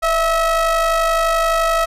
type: ring-modulated tone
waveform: square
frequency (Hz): 318.4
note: D#4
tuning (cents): +40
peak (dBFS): -12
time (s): 0.02-1.86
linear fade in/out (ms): 20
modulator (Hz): 981
effects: resampled to 32000 Hz